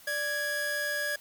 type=tone pair together; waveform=45% pulse; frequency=586.2 / 1661.2 Hz; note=D5 / G#6; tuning=-3 / 0 cents; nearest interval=octave + tritone; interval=1803 cents; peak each=-36 / -30 dBFS; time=0.07-1.16 s; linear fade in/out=5 ms; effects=white hiss -54 dBFS RMS until 1.2 s